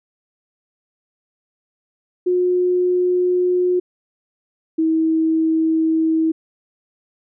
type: tone pair in turn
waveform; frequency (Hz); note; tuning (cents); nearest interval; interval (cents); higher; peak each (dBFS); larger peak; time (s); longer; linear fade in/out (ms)
sine; 360.5 / 321.2; F#4 / E4; -45 / -45; major second; 200; first; -14; neither; 2.26-3.8 / 4.78-6.32; neither; 10
effects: none